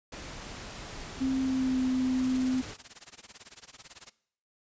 pink noise, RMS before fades -42 dBFS, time 0.12-2.74 s, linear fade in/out 5 ms
sine tone with pitch glide, 263.9 to 257.1 Hz, C4 to C4, +15 to -30 cents, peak -25 dBFS, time 1.2-2.62 s, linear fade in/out 20 ms, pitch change -45 cents, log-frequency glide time 1.4-1.8 s
white noise with tremolo, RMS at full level -44 dBFS, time 2.18-4.1 s, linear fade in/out 10 ms, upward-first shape sine, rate 18 Hz, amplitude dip 100%
effects noise-tail reverb RT60 0.6 s tail -19 dB re dry + resampled to 16000 Hz

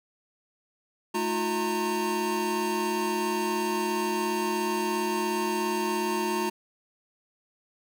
square tone cluster, 216 / 321.5 / 358.6 / 917 Hz, A3 / E4 / F4 / A#5, -32 / -43 / +46 / -29 cents, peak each -34 / -37 / -30 / -31 dBFS, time 1.14-6.5 s, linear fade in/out 10 ms, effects none

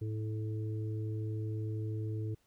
harmonic tone, 108.4 Hz, A2, 25 cents flat, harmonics 1 / 3 / 4, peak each -34 / -44 / -46 dBFS, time 0.01-2.35 s, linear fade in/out 10 ms, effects pink hiss -73 dBFS RMS until 2.46 s

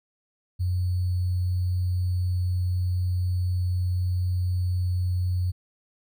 sine tone with sample-and-hold, 90.4 Hz, F#2, 40 cents flat, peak -22 dBFS, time 0.59-5.52 s, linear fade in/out 20 ms, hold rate 4410 Hz, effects none

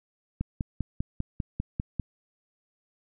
click train, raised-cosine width 5 ms, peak -16 dBFS, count 9, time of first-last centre 0.41-1.997 s, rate 5.04 Hz, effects none

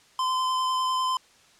square tone with vibrato, 1029 Hz, C6, 29 cents flat, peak -24 dBFS, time 0.19-1.17 s, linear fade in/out 2 ms, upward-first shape sine, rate 10 Hz, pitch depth 11 cents each way, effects white hiss -57 dBFS RMS until 1.59 s + low-pass 7000 Hz 12 dB/octave

